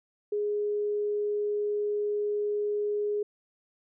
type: tone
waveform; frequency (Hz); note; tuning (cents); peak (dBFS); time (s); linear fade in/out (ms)
sine; 415.3; G#4; 0; -26; 0.32-3.23; 5
effects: none